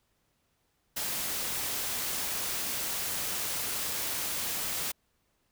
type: noise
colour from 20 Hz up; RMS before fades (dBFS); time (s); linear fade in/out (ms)
white; -33; 0.96-4.92; 10
effects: pink hiss -74 dBFS RMS until 5.51 s